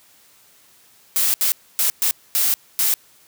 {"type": "noise bursts at uneven times", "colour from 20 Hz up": "blue", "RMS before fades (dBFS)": -18, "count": 6, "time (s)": [[1.16, 1.34], [1.41, 1.52], [1.79, 1.9], [2.02, 2.11], [2.35, 2.54], [2.79, 2.94]], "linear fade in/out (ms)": 0, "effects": ["white hiss -53 dBFS RMS until 3.27 s", "high-pass 60 Hz 12 dB/octave"]}